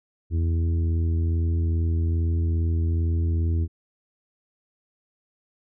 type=harmonic tone with a mistuned harmonic; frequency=82.41 Hz; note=E2; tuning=in tune; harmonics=1 / 2 / 3 / 4 / 5; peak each=-20 / -37 / -36 / -36 / -44 dBFS; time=0.3-3.68 s; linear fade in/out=50 ms; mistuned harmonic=1; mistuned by=+25 cents; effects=none